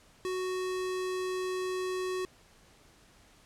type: tone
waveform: square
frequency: 370 Hz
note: F#4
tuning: in tune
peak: -32 dBFS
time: 0.25-2.25 s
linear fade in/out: 0 ms
effects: pink hiss -60 dBFS RMS until 3.45 s + low-pass 10000 Hz 12 dB/octave